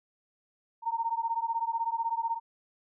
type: beating tone pair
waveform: sine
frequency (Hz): 911 / 927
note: A#5 / A#5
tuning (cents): -40 / -10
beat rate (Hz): 16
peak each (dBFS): -31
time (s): 0.82-2.4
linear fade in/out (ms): 50
effects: none